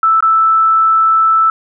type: tone with dropouts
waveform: sine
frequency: 1318.5 Hz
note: E6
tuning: in tune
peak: -7 dBFS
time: 0.03-1.5 s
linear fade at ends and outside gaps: 2 ms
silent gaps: 0.206-0.225 s
effects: none